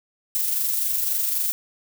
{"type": "noise with amplitude modulation", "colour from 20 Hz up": "violet", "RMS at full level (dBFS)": -22, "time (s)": [0.35, 1.52], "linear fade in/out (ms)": 0, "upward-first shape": "sine", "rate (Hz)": 23.8, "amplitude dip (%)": 35, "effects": []}